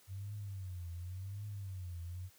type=tone with vibrato; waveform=sine; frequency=94 Hz; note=F#2; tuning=28 cents sharp; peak=-40 dBFS; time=0.07-2.3 s; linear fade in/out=50 ms; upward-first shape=triangle; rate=0.9 Hz; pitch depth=190 cents each way; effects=white hiss -65 dBFS RMS until 2.38 s + high-pass 60 Hz 12 dB/octave